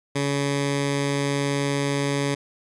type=tone with notch filter; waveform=10% pulse; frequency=141.1 Hz; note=C#3; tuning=31 cents sharp; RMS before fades=-24 dBFS; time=0.15-2.35 s; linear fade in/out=10 ms; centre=730 Hz; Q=1.9; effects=resampled to 24000 Hz